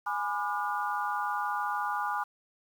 sine chord, G# diminished seventh, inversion none, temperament just, 830.6 / 996.7 / 1196.1 / 1435.3 Hz, G#5 / B5 / D6 / F6, 0 / +16 / +31 / +47 cents, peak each -33 / -35 / -34 / -36 dBFS, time 0.06-2.24 s, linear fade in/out 10 ms, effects 9-bit

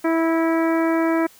harmonic tone with a mistuned harmonic, 327.7 Hz, E4, 10 cents flat, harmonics 1 / 2 / 3 / 4 / 5 / 6 / 7, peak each -18 / -24 / -28 / -30 / -32 / -34 / -35 dBFS, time 0.04-1.27 s, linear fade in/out 10 ms, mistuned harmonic 6, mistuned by -17 cents, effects white hiss -50 dBFS RMS until 1.39 s

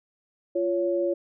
sine tone pair together, 346.6 / 559 Hz, F4 / C#5, -13 / +14 cents, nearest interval minor sixth, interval 827 cents, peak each -25 dBFS, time 0.55-1.14 s, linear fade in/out 10 ms, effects none

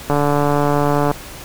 click train, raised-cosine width 1 ms, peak -3 dBFS, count 148, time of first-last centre 0.1-1.114 s, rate 145 Hz, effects pink hiss -34 dBFS RMS until 1.44 s

